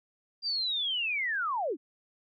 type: linear sweep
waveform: sine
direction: down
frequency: 4800 to 242.8 Hz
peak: -28 dBFS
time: 0.42-1.77 s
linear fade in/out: 50 ms
effects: none